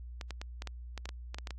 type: clicks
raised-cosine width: 0.2 ms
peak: -23 dBFS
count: 12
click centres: 0.212 / 0.307 / 0.415 / 0.621 / 0.673 / 0.977 / 1.056 / 1.091 / 1.345 / 1.385 / 1.472 / 1.507 s
effects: added 60 Hz sine -42 dBFS peak until 1.58 s + AAC 48 kbps